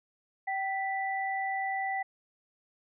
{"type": "tone pair together", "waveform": "sine", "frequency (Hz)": [773.6, 1975.5], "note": ["G5", "B6"], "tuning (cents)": [-23, 0], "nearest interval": "octave + major third", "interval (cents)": 1623, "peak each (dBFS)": [-31, -34], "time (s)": [0.47, 2.03], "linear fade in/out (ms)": 10, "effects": []}